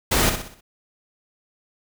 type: noise with echo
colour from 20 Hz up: pink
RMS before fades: -19 dBFS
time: 0.11-0.3 s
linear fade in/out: 10 ms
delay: 62 ms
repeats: 5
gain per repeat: -7 dB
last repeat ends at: 0.61 s
effects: none